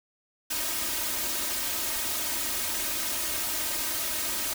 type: noise with comb filter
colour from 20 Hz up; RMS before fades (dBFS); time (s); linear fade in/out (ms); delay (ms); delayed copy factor
white; -30; 0.5-4.54; 10; 3.2; +0.9
effects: none